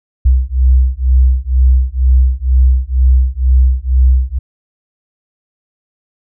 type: beating tone pair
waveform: sine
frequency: 62.9 / 65 Hz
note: B1 / C2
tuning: +32 / -11 cents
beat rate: 2.1 Hz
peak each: -10 dBFS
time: 0.25-4.39 s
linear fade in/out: 10 ms
effects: none